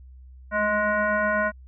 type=tone with frequency modulation; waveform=sine; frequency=1046.5 Hz; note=C6; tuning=in tune; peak=-20 dBFS; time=0.51-1.52 s; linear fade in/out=50 ms; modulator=417 Hz; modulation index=1.7; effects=added 64 Hz sine -43 dBFS peak until 1.67 s